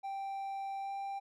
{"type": "tone with pitch glide", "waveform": "triangle", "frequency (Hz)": [784, 789.5], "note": ["G5", "G5"], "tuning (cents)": [0, 12], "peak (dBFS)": -35, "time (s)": [0.03, 1.2], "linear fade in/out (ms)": 20, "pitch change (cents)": 12, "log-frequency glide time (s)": [0.81, 0.92], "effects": []}